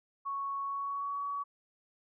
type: tone with pitch glide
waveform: sine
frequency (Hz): 1108.7 to 1131.3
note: C#6 to C#6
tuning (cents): 0 to +35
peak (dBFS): -33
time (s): 0.25-1.44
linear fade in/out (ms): 20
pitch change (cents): +35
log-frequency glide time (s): 0.62-1.24
effects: none